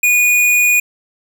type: tone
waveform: square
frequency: 2456 Hz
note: D#7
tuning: 23 cents flat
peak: -10 dBFS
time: 0.03-0.8 s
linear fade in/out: 5 ms
effects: none